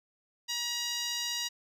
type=tone with band-pass filter; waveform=10% pulse; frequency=955 Hz; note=A#5; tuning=42 cents sharp; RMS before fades=-34 dBFS; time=0.48-1.49 s; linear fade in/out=20 ms; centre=5400 Hz; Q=0.84; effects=none